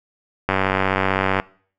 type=click train; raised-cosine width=0.5 ms; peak=-3 dBFS; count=88; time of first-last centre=0.49-1.399 s; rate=95.7 Hz; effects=noise-tail reverb RT60 0.5 s tail -22 dB re dry